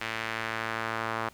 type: tone with band-pass filter sweep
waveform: sawtooth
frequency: 112.5 Hz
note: A2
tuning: 39 cents sharp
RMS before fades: -33 dBFS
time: 0.01-1.29 s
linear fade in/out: 5 ms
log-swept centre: 2200 to 1200 Hz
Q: 1.5
effects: pink hiss -57 dBFS RMS until 1.33 s